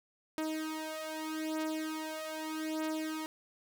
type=beating tone pair; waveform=sawtooth; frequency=313.3 / 314.11 Hz; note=D#4 / D#4; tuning=+12 / +17 cents; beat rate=0.81 Hz; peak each=-35 / -34 dBFS; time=0.38-3.26 s; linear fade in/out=0 ms; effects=none